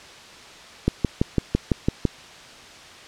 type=click train; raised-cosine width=3 ms; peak=-5 dBFS; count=8; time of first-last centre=0.88-2.053 s; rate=5.97 Hz; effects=white hiss -43 dBFS RMS until 3.07 s + low-pass 5000 Hz 12 dB/octave